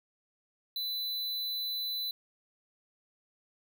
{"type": "tone", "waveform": "square", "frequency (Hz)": 4000, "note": "B7", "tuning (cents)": 21, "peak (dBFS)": -33, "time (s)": [0.76, 2.11], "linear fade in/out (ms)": 2, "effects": []}